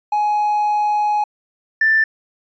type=tone pair in turn; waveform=triangle; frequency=838 / 1772.1 Hz; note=G#5 / A6; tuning=+15 / +12 cents; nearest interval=octave + minor second; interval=1297 cents; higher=second; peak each=-12 / -8 dBFS; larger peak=second; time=0.12-1.24 / 1.81-2.04 s; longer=first; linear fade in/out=5 ms; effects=tanh soft clip ceiling -9 dBFS + resampled to 16000 Hz